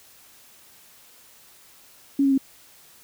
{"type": "tone with pitch steps", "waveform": "sine", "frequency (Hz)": [278.1, 273.5, 268.9], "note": ["C#4", "C#4", "C4"], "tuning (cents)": [6, -23, 47], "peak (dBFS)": -16, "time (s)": [2.19, 2.379], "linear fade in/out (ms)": 5, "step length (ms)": 63, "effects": ["white hiss -52 dBFS RMS until 3.03 s"]}